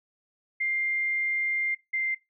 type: tone pair in turn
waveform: sine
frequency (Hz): 2100 / 2091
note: C7 / C7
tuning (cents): +6 / -2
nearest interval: unison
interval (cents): 8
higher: first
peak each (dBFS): -25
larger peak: neither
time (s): 0.6-1.75 / 1.93-2.15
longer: first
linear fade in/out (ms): 10
effects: noise-tail reverb RT60 0.2 s tail -20 dB re dry